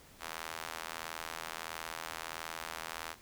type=tone with high-pass filter; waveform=sawtooth; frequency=81.5 Hz; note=E2; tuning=19 cents flat; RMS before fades=-43 dBFS; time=0.19-3.16 s; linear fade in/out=50 ms; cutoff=1000 Hz; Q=0.96; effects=pink hiss -58 dBFS RMS until 3.21 s